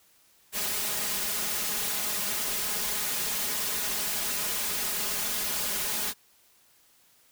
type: noise with comb filter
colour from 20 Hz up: white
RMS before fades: -30 dBFS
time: 0.52-6.14 s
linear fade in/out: 50 ms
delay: 4.8 ms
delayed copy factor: +0.9
effects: white hiss -62 dBFS RMS until 7.31 s

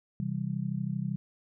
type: chord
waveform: sine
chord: C major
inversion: none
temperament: just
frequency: 130.81 / 163.52 / 196.22 Hz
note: C3 / E3 / G3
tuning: 0 / -14 / +2 cents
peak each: -34 dBFS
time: 0.2-1.16 s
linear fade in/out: 0 ms
effects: none

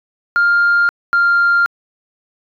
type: tone pair in turn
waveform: sine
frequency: 1402 / 1395.1 Hz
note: F6 / F6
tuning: +6 / -2 cents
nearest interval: unison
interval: 8 cents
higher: first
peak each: -8 dBFS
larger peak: neither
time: 0.36-0.89 / 1.13-1.66 s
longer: neither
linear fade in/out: 0 ms
effects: tanh soft clip ceiling -7 dBFS

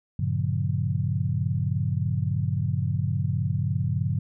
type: chord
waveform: sine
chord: G half-diminished seventh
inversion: none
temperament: just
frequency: 98 / 117.6 / 141.12 / 176.4 Hz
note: G2 / Bb2 / Db3 / F3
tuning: 0 / +16 / +31 / +18 cents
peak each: -27 / -29 / -27 / -32 dBFS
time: 0.19-4.19 s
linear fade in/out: 5 ms
effects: none

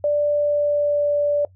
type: tone with pitch glide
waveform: sine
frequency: 587.3 to 582.9 Hz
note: D5 to D5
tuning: 0 to -13 cents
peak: -16 dBFS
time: 0.04-1.45 s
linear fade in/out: 2 ms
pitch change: -13 cents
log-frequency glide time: 0.29-1.14 s
effects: noise-tail reverb RT60 0.1 s tail -20 dB re dry + added 93 Hz sine -48 dBFS peak until 1.55 s

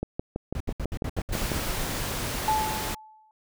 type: click train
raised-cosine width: 2 ms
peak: -15 dBFS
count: 10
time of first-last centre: 0.03-1.518 s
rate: 6.05 Hz
type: noise bursts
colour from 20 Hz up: brown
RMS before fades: -30 dBFS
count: 11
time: 0.55-1.834 s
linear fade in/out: 2 ms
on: 54 ms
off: 69 ms
type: noise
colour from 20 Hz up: pink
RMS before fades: -31 dBFS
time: 1.32-2.95 s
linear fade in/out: 10 ms
type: tone with exponential decay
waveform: sine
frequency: 867 Hz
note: A5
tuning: 26 cents flat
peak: -19 dBFS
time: 2.48-3.31 s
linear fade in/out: 1 ms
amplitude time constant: 180 ms
effects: none

